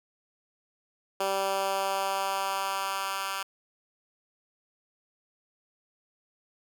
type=tone with high-pass filter sweep; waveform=10% pulse; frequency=194.5 Hz; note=G3; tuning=13 cents flat; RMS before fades=-30 dBFS; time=1.2-3.43 s; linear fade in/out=5 ms; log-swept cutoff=480 to 1400 Hz; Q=1.4; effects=none